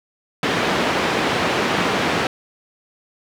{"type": "band-pass noise", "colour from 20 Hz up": "pink", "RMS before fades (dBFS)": -20, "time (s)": [0.43, 2.27], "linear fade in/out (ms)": 2, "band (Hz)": [200, 3200], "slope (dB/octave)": 12, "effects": []}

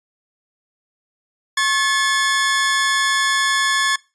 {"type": "tone pair together", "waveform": "sawtooth", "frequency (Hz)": [1087.3, 1726], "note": ["C#6", "A6"], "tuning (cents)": [-34, -34], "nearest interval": "minor sixth", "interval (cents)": 800, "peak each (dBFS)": [-17, -13], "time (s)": [1.57, 3.96], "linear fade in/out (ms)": 5, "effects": ["noise-tail reverb RT60 0.3 s tail -22 dB re dry", "resampled to 22050 Hz"]}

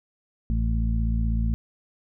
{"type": "harmonic tone", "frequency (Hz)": 56.1, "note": "A1", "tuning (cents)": 34, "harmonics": [1, 2, 3, 4], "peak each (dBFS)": [-22, -29, -34, -31], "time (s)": [0.5, 1.54], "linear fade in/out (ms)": 0, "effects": []}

